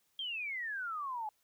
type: exponential sweep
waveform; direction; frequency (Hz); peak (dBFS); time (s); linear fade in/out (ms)
sine; down; 3254 to 830.6; -36; 0.19-1.29; 2
effects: white hiss -75 dBFS RMS until 1.43 s